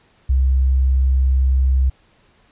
sine tone, 65.6 Hz, C2, 5 cents sharp, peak -12 dBFS, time 0.29-1.9 s, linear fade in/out 10 ms, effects pink hiss -56 dBFS RMS until 2.51 s + resampled to 8000 Hz

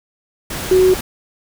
sine tone in noise, 371.6 Hz, F#4, 7 cents sharp, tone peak -8 dBFS, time 0.71-0.94 s, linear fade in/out 5 ms, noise pink, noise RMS -25 dBFS, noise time 0.5-1.01 s, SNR +14 dB, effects none

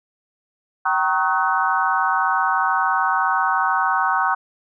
sine tone cluster, 769 / 936 / 1098 / 1272 / 1497 Hz, G5 / A#5 / C#6 / D#6 / F#6, -33 / +7 / -17 / +38 / +20 cents, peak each -23 dBFS, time 0.85-4.35 s, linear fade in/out 10 ms, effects none

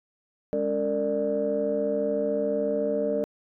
sine tone cluster, 206.1 / 280 / 456.2 / 592 Hz, G#3 / C#4 / A#4 / D5, -13 / +18 / -37 / +14 cents, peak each -32 / -32 / -27 / -26 dBFS, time 0.53-3.24 s, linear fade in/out 0 ms, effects tanh soft clip ceiling -15 dBFS

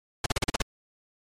pink noise bursts, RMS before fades -24 dBFS, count 7, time 0.24-0.621 s, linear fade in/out 5 ms, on 21 ms, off 39 ms, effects low-pass 8000 Hz 12 dB/octave + MP3 96 kbps

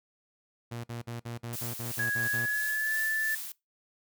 sawtooth tone bursts, 118 Hz, A#2, 22 cents sharp, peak -32 dBFS, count 10, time 0.71-2.46 s, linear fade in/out 10 ms, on 130 ms, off 50 ms
blue noise with tremolo, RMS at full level -37 dBFS, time 1.53-3.52 s, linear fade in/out 2 ms, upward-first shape sine, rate 2.9 Hz, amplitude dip 35%
sine tone with pitch glide, 1661.2 to 1753.9 Hz, G#6 to A6, 0 to -6 cents, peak -27 dBFS, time 1.99-3.35 s, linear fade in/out 5 ms, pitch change +94 cents, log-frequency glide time 2.26-3 s
effects noise-tail reverb RT60 0.2 s tail -22 dB re dry

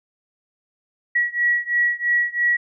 sine beating tone pair, 1922 / 1925 Hz, B6 / B6, -48 / -45 cents, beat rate 3 Hz, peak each -20 / -21 dBFS, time 1.15-2.57 s, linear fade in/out 10 ms, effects none

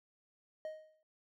triangle tone with exponential decay, 624 Hz, D#5, 5 cents sharp, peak -35 dBFS, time 0.65-1.03 s, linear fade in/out 1 ms, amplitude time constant 82 ms, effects none

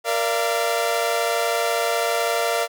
sawtooth chord, Bb major, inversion none, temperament equal with one note detuned, 466.2 / 587.3 / 683.3 Hz, Bb4 / D5 / F5, 0 / 0 / -38 cents, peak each -21 / -22 / -19 dBFS, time 0.04-2.68 s, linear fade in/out 50 ms, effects none

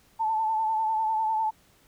sine tone with vibrato, 880 Hz, A5, in tune, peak -23 dBFS, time 0.19-1.51 s, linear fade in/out 20 ms, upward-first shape triangle, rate 10 Hz, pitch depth 51 cents each way, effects pink hiss -61 dBFS RMS until 1.87 s

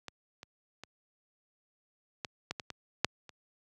clicks, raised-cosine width 0.2 ms, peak -23 / -28 / -27 / -18 / -17 / -20 / -22 / -7 / -30 dBFS, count 9, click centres 0.083 / 0.431 / 0.836 / 2.248 / 2.51 / 2.598 / 2.703 / 3.046 / 3.293 s, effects high-pass 80 Hz 12 dB/octave

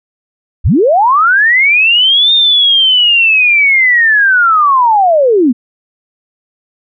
sine linear two-way sweep, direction up then down, 32.7 to 3671 to 222.6 Hz, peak -5 dBFS, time 0.64-5.53 s, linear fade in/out 20 ms, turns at 2.33 s, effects none

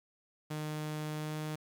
sawtooth tone with pitch glide, 152.9 to 153.87 Hz, D#3 to D#3, -30 to -19 cents, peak -32 dBFS, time 0.5-1.56 s, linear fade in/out 10 ms, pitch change +11 cents, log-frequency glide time 1.17-1.34 s, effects 10-bit

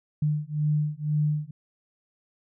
sine beating tone pair, 149.4 / 151.4 Hz, D3 / D#3, +30 / -47 cents, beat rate 2 Hz, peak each -26 dBFS, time 0.22-1.51 s, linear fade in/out 5 ms, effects none

